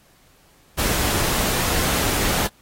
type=noise; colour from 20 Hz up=pink; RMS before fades=-22 dBFS; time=0.77-2.48 s; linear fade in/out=20 ms; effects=pink hiss -56 dBFS RMS until 2.61 s + AAC 48 kbps